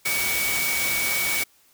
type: tone in noise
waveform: sine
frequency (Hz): 2255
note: C#7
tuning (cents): +29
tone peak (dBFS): -25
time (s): 0.05-1.44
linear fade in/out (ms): 10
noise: white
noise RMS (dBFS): -26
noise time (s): 0.05-1.44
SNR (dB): -2
effects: white hiss -59 dBFS RMS until 1.73 s